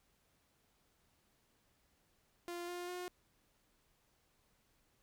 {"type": "tone with pitch steps", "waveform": "sawtooth", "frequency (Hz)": [347.8, 353.3, 358.8], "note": ["F4", "F4", "F4"], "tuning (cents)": [-7, 20, 47], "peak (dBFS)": -38, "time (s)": [2.48, 3.08], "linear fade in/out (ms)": 0, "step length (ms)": 200, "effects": ["pink hiss -75 dBFS RMS until 5.02 s"]}